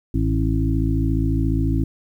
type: harmonic tone with a mistuned harmonic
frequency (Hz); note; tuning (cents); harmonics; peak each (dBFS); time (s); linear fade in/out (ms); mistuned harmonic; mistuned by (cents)
54.3; A1; -22; 1 / 2 / 3 / 5 / 6; -21 / -22 / -27 / -24 / -27; 0.14-1.84; 5; 5; -19
effects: 9-bit